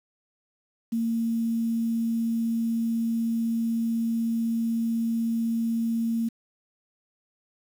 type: tone with quantisation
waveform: sine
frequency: 229 Hz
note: A#3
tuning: 31 cents flat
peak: -23 dBFS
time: 0.92-6.29 s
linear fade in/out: 10 ms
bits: 8
effects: none